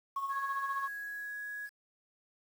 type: tone with tremolo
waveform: sine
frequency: 1098 Hz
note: C#6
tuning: 17 cents flat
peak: -30 dBFS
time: 0.16-0.88 s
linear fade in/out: 5 ms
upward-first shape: sine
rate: 15 Hz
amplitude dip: 60%
type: tone with pitch glide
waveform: sine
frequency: 1661.2 to 1670.8 Hz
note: G#6 to G#6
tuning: 0 to +10 cents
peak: -38 dBFS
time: 0.29-1.7 s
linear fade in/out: 50 ms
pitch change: +10 cents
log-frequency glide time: 0.91-1.37 s
effects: tanh soft clip ceiling -25 dBFS + 9-bit